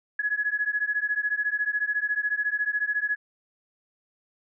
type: beating tone pair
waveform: sine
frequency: 1679 / 1693 Hz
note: G#6 / G#6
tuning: +18 / +33 cents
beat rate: 14 Hz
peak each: -27 / -27 dBFS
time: 0.19-3.16 s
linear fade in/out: 5 ms
effects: none